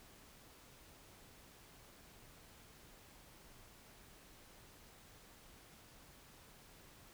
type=silence; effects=pink hiss -61 dBFS RMS until 7.13 s